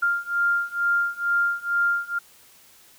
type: beating tone pair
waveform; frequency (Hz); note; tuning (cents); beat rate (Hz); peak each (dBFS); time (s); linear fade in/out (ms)
sine; 1396.9 / 1399.1; F6 / F6; 0 / +3; 2.2; -24 / -23; 0.02-2.19; 10
effects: white hiss -53 dBFS RMS until 2.98 s

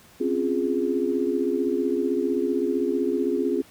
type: chord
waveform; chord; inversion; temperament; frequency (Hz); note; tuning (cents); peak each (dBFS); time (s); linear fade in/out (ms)
sine; Db major seventh; third; equal; 261.6 / 277.2 / 349.2 / 415.3; C4 / Db4 / F4 / Ab4; 0 / 0 / 0 / 0; -27 / -29 / -26 / -26; 0.2-3.62; 10
effects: pink hiss -52 dBFS RMS until 3.7 s + high-pass 60 Hz 12 dB/octave

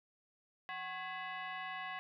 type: tone with frequency modulation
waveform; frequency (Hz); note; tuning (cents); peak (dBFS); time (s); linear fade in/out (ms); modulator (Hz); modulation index
sine; 169.3; E3; +46; -40; 0.69-1.99; 0; 919; 2.5
effects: none

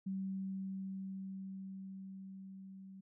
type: tone with level ramp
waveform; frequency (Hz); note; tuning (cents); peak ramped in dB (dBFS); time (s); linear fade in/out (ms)
sine; 191.9; G3; -37; -36 to -50; 0.06-3.01; 10
effects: none

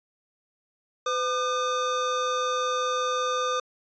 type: tone pair together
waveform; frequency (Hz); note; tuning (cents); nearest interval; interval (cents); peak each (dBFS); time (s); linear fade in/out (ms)
square; 506 / 1209.1; B4 / D#6; +42 / -50; octave + minor third; 1508; -29 / -27; 1.06-3.6; 5
effects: resampled to 16000 Hz

